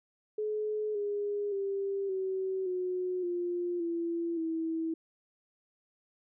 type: tone with pitch steps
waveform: sine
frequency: 426.1 / 409.9 / 394.4 / 379.4 / 365 / 351.1 / 337.8 / 325 Hz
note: G#4 / G#4 / G4 / F#4 / F#4 / F4 / E4 / E4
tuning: +44 / -23 / +11 / +43 / -24 / +9 / +42 / -24 cents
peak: -30 dBFS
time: 0.38-4.94 s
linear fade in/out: 5 ms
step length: 570 ms
effects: none